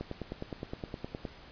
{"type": "click train", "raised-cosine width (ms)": 2, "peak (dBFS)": -23, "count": 13, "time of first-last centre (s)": [0.01, 1.252], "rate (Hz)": 9.66, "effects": ["pink hiss -52 dBFS RMS until 1.51 s", "resampled to 11025 Hz"]}